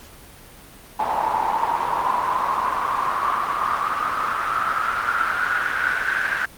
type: noise with band-pass filter sweep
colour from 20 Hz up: pink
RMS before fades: -22 dBFS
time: 0.99-6.46 s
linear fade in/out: 10 ms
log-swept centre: 870 to 1600 Hz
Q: 8.4
effects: pink hiss -44 dBFS RMS until 6.57 s + Opus 48 kbps